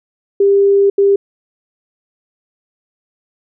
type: tone bursts at uneven times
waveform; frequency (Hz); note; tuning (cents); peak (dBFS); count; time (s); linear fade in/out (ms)
sine; 398.1; G4; +27; -7; 2; 0.4-0.9 / 0.98-1.16; 5
effects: none